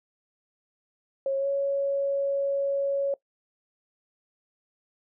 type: tone with pitch glide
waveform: sine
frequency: 544 to 556.1 Hz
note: C#5 to C#5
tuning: -33 to +5 cents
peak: -23 dBFS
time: 1.26-3.14 s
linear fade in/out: 2 ms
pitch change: +38 cents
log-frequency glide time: 1.38-1.47 s
effects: noise-tail reverb RT60 0.1 s tail -20 dB re dry